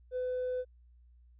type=tone with hard clipping; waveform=triangle; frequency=504 Hz; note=B4; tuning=35 cents sharp; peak=-31 dBFS; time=0.11-0.65 s; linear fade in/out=50 ms; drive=2 dB; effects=added 60 Hz sine -57 dBFS peak until 1.39 s + resampled to 8000 Hz